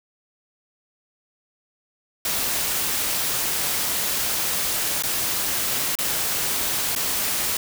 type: noise with dropouts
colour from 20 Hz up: white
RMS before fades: -24 dBFS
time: 2.25-7.57 s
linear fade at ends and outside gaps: 2 ms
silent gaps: 5.024-5.035 / 5.954-5.987 / 6.952-6.961 s
effects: none